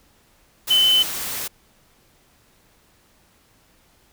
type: tone in noise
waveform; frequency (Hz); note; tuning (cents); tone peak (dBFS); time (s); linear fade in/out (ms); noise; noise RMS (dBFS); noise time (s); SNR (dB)
sine; 3039; F#7; +46; -13; 0.7-1.03; 10; white; -28; 0.67-1.48; +12
effects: pink hiss -58 dBFS RMS until 4.12 s